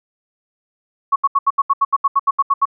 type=tone bursts; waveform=sine; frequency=1108.7 Hz; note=C#6; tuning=in tune; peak=-10 dBFS; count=14; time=1.12-2.655 s; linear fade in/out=10 ms; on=40 ms; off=75 ms; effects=none